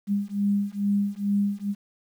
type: beating tone pair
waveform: sine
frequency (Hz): 200.9 / 203.2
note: G3 / G#3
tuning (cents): +43 / -38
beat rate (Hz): 2.3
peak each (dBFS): -25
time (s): 0.07-1.75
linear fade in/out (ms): 50
effects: 9-bit